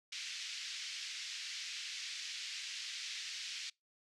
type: band-pass noise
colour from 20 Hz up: white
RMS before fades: -44 dBFS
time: 0.12-3.7 s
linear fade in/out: 5 ms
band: 2000 to 5700 Hz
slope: 24 dB/octave
effects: noise-tail reverb RT60 0.2 s tail -26 dB re dry + low-pass 10000 Hz 12 dB/octave